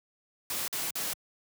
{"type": "noise bursts", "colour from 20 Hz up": "white", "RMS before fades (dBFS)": -33, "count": 3, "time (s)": [0.5, 1.134], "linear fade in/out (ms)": 2, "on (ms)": 180, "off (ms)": 47, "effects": ["high-pass 100 Hz 12 dB/octave"]}